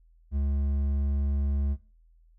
triangle tone with hard clipping, 70.3 Hz, C#2, 25 cents sharp, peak -26 dBFS, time 0.31-1.77 s, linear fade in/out 50 ms, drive 10 dB, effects noise-tail reverb RT60 0.4 s tail -20 dB re dry + added 41 Hz sine -56 dBFS peak until 2.38 s

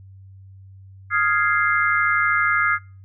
sine chord, F minor seventh, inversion third, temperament equal, 1244.5 / 1396.9 / 1661.2 / 2093 Hz, Eb6 / F6 / Ab6 / C7, 0 / 0 / 0 / 0 cents, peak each -22 dBFS, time 1.1-2.79 s, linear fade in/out 50 ms, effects noise-tail reverb RT60 0.4 s tail -26 dB re dry + added 96 Hz sine -41 dBFS peak until 3.04 s

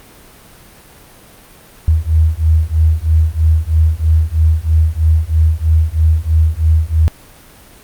sine beating tone pair, 78 / 81.1 Hz, D#2 / E2, +5 / -28 cents, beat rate 3.1 Hz, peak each -12 dBFS, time 1.88-7.08 s, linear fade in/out 0 ms, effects pink hiss -41 dBFS RMS until 7.83 s + Opus 32 kbps

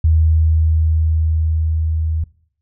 sine tone with level ramp, 79.6 Hz, D#2, 40 cents sharp, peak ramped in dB -9 to -16 dBFS, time 0.04-2.24 s, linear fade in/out 5 ms, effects noise-tail reverb RT60 0.6 s tail -21 dB re dry

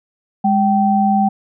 sine tone pair together, 205.3 / 775 Hz, G#3 / G5, -20 / -20 cents, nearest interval octave + major seventh, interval 2300 cents, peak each -14 dBFS, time 0.44-1.29 s, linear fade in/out 10 ms, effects none

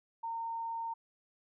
sine tone, 916 Hz, A#5, 31 cents flat, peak -35 dBFS, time 0.23-0.94 s, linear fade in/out 10 ms, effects none

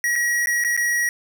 square tone with dropouts, 1909 Hz, A#6, 41 cents sharp, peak -19 dBFS, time 0.04-1.09 s, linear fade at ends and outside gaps 1 ms, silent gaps 0.156-0.16 / 0.459-0.471 / 0.639-0.647 / 0.766-0.775 s, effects none

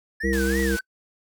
triangle tone with vibrato, 1700 Hz, G#6, 40 cents sharp, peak -26 dBFS, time 0.2-0.81 s, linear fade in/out 10 ms, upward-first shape sine, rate 3.1 Hz, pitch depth 230 cents each way
harmonic tone, 66.4 Hz, C2, 26 cents sharp, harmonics 1 / 3 / 5 / 7, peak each -26 / -26 / -26 / -26 dBFS, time 0.23-0.77 s, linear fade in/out 20 ms
white band-pass noise, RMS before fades -36 dBFS, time 0.33-0.79 s, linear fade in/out 0 ms, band 380 to 11000 Hz, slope 12 dB/octave
effects noise-tail reverb RT60 0.1 s tail -26 dB re dry

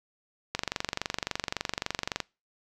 click train, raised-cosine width 0.2 ms, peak -11 dBFS, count 40, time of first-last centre 0.55-2.203 s, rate 23.6 Hz, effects noise-tail reverb RT60 0.3 s tail -25 dB re dry

